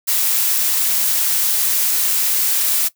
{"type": "noise", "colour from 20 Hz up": "blue", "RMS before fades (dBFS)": -17, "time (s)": [0.07, 2.89], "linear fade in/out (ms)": 20, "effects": ["noise-tail reverb RT60 0.1 s tail -18 dB re dry"]}